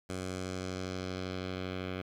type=tone with low-pass filter sweep; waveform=10% pulse; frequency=92.6 Hz; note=F#2; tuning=2 cents sharp; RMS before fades=-38 dBFS; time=0.09-2.02 s; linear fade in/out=10 ms; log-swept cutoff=8900 to 2900 Hz; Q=1.6; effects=10-bit